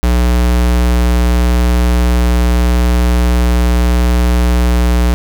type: tone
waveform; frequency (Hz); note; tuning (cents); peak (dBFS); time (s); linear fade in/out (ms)
square; 60.4; B1; -38; -9; 0.03-5.14; 0
effects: none